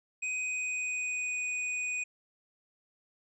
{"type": "tone with pitch glide", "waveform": "square", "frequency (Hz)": [2506, 2482], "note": ["D#7", "D#7"], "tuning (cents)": [12, -5], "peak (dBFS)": -32, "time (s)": [0.22, 2.04], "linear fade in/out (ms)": 10, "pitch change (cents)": -17, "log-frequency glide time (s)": [0.37, 1.39], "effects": ["resampled to 24000 Hz"]}